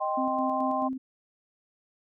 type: chord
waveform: sine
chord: C minor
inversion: first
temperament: equal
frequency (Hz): 622.3 / 784 / 1046.5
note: Eb5 / G5 / C6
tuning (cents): 0 / 0 / 0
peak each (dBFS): -31 / -30 / -30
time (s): 0-0.89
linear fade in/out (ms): 20
type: tone with tremolo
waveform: sine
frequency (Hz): 261.6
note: C4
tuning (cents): 0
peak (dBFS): -28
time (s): 0.17-0.98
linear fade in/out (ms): 10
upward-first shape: square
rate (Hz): 4.6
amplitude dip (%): 40
effects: none